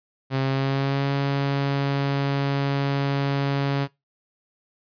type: tone with pitch glide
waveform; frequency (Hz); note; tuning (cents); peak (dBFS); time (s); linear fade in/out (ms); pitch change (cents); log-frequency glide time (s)
sawtooth; 134.1 to 139.47; C3 to C#3; +43 to +11; -17; 0.3-3.88; 50; +68; 0.41-1.12
effects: noise-tail reverb RT60 0.2 s tail -21 dB re dry + resampled to 11025 Hz